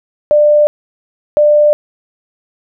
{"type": "tone pair in turn", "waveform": "sine", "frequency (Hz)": [595, 595], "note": ["D5", "D5"], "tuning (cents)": [22, 22], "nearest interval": "unison", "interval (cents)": 0, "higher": "neither", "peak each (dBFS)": -5, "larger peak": "neither", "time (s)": [[0.31, 0.67], [1.37, 1.73]], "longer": "neither", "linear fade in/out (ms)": 0, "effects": []}